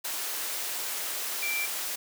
sine tone in noise, 2349 Hz, D7, in tune, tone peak -29 dBFS, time 1.42-1.66 s, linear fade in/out 10 ms, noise white, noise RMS -33 dBFS, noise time 0.04-1.96 s, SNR +1 dB, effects high-pass 400 Hz 12 dB/octave

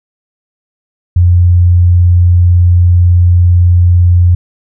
sine tone, 88.2 Hz, F2, 18 cents sharp, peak -3 dBFS, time 1.16-4.35 s, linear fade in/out 5 ms, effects none

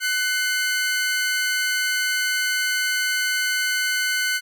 sawtooth tone pair together, 1500 / 2112 Hz, F#6 / C7, +23 / +16 cents, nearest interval tritone, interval 593 cents, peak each -18 / -23 dBFS, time 0-4.41 s, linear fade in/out 50 ms, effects none

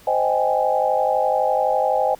sine chord, Ab major seventh, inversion first, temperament just, 519.1 / 623 / 778.7 / 830.6 Hz, C5 / Eb5 / G5 / Ab5, -14 / +2 / -12 / 0 cents, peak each -22 dBFS, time 0.07-2.15 s, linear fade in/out 5 ms, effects pink hiss -49 dBFS RMS until 2.19 s

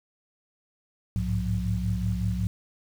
sine tone cluster, 63.5 / 103.4 / 108.8 / 179.9 Hz, B1 / G#2 / A2 / F#3, +49 / -7 / -19 / -48 cents, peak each -30 dBFS, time 1.16-2.47 s, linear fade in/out 0 ms, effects 8-bit

